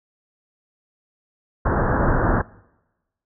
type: low-pass noise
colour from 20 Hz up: pink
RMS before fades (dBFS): -19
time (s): 1.65-2.42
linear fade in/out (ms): 10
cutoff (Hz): 1700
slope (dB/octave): 96
effects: noise-tail reverb RT60 1.0 s tail -23 dB re dry